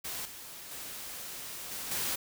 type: noise with level steps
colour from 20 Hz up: white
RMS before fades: -38 / -46 / -42 / -39 / -33 dBFS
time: 0.04-2.16 s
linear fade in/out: 10 ms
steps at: 0.25 / 0.71 / 1.71 / 1.91 s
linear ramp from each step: 5 ms
effects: none